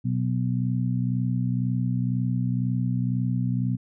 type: harmonic tone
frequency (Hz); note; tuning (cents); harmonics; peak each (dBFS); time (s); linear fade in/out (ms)
62; B1; +7; 2 / 3 / 4; -24 / -28 / -30; 0.04-3.77; 20
effects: none